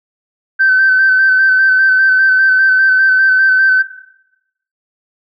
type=tone with vibrato; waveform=sine; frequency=1538 Hz; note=G6; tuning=33 cents flat; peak=-6 dBFS; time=0.59-3.83 s; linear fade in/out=20 ms; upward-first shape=square; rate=5 Hz; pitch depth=21 cents each way; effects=noise-tail reverb RT60 0.9 s tail -18 dB re dry + tanh soft clip ceiling -2 dBFS